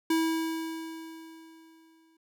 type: tone with exponential decay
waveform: square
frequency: 324.4 Hz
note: E4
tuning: 28 cents flat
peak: -23 dBFS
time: 0.1-2.17 s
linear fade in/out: 5 ms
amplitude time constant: 450 ms
effects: none